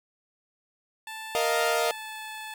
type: tone with pitch glide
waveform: 15% pulse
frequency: 880 to 868.4 Hz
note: A5 to A5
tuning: 0 to -23 cents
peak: -30 dBFS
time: 1.07-2.54 s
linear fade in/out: 2 ms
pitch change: -23 cents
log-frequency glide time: 1.35-2.25 s
type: chord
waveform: sawtooth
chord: Bb suspended fourth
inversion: none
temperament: equal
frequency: 466.2 / 622.3 / 698.5 Hz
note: Bb4 / Eb5 / F5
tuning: 0 / 0 / 0 cents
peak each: -24 dBFS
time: 1.35-1.91 s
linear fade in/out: 0 ms
effects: none